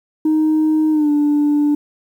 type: tone with pitch glide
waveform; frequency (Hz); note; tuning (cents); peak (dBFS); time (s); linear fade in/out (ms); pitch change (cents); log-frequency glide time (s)
sine; 311.1 to 293.8; D#4 to D4; 0 to +1; -10; 0.25-1.75; 5; -99; 0.91-1.1
effects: tanh soft clip ceiling -10 dBFS + 8-bit